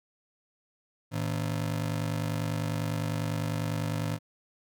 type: ring-modulated tone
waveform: 35% pulse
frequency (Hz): 132.4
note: C3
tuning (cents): +21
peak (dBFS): -24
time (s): 1.11-4.19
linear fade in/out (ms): 50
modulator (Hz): 25
effects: none